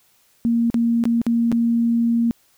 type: tone with dropouts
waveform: sine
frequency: 233.1 Hz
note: A#3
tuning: in tune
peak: -15 dBFS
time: 0.45-2.31 s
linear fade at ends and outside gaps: 0 ms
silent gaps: 0.701-0.743 / 1.039-1.054 / 1.216-1.266 / 1.517-1.525 s
effects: white hiss -59 dBFS RMS until 2.57 s